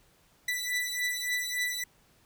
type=beating tone pair; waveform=sawtooth; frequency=1975.5 / 1979 Hz; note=B6 / B6; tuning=0 / +3 cents; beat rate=3.5 Hz; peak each=-29 dBFS; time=0.48-1.84 s; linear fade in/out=5 ms; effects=pink hiss -64 dBFS RMS until 2.25 s